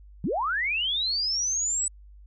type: linear sweep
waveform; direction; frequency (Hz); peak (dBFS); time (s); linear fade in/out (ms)
sine; up; 126.9 to 8000; -24; 0.24-1.88; 2
effects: added 50 Hz sine -46 dBFS peak until 2.26 s